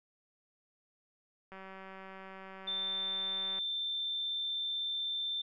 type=click train; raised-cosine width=0.5 ms; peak=-34 dBFS; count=396; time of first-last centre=1.52-3.588 s; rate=191 Hz
type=tone; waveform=sine; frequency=3562 Hz; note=A7; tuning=21 cents sharp; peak=-33 dBFS; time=2.67-5.42 s; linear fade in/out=10 ms
effects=none